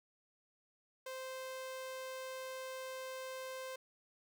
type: tone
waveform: sawtooth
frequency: 521 Hz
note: C5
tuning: 7 cents flat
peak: -39 dBFS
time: 1.06-3.76 s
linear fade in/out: 5 ms
effects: none